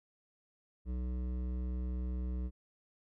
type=tone with hard clipping; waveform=sine; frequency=62.1 Hz; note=B1; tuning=10 cents sharp; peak=-36 dBFS; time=0.85-2.51 s; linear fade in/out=50 ms; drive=12 dB; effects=none